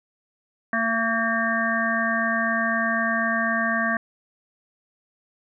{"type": "harmonic tone with a mistuned harmonic", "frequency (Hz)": 228, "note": "A#3", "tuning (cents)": -38, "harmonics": [1, 3, 5, 7, 8], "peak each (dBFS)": [-27, -28, -28, -26, -26], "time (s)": [0.73, 3.97], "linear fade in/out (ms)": 2, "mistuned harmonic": 3, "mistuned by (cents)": -23, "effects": []}